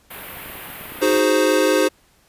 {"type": "band-stop noise", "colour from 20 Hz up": "white", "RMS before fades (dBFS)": -32, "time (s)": [0.1, 1.21], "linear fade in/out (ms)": 10, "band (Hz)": [2900, 13000], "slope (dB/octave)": 24}
{"type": "clicks", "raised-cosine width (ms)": 2, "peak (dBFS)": -28, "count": 10, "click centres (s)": [0.371, 0.46, 0.499, 0.555, 0.702, 0.811, 0.855, 0.921, 0.957, 0.988]}
{"type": "chord", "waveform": "square", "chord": "Ab dominant seventh", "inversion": "second", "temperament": "equal", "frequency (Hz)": [311.1, 370, 415.3, 523.3], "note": ["Eb4", "Gb4", "Ab4", "C5"], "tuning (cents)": [0, 0, 0, 0], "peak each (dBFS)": [-21, -22, -22, -19], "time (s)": [1.01, 1.89], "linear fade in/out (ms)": 20}
{"effects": ["pink hiss -57 dBFS RMS until 2.28 s", "resampled to 32000 Hz"]}